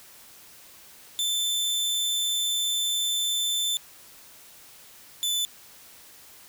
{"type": "tone pair in turn", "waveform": "sawtooth", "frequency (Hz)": [3537, 3506], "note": ["A7", "A7"], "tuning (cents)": [8, -7], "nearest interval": "unison", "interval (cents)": 15, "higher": "first", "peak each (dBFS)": -21, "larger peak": "neither", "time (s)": [[1.19, 3.77], [5.23, 5.45]], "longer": "first", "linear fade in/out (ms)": 0, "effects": ["white hiss -50 dBFS RMS until 6.48 s"]}